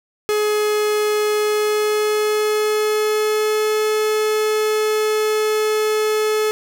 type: tone with pitch glide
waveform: 45% pulse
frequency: 422.4 to 429.8 Hz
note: G#4 to A4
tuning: +29 to -41 cents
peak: -16 dBFS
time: 0.29-6.51 s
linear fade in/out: 0 ms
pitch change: +30 cents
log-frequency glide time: 1.37-3.86 s
effects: none